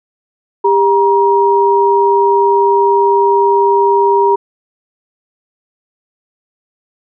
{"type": "tone pair together", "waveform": "sine", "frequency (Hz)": [399, 949], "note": ["G4", "A#5"], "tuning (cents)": [31, 31], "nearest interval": "octave + minor third", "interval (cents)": 1500, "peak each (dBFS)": -10, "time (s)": [0.64, 4.36], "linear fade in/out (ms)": 10, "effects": []}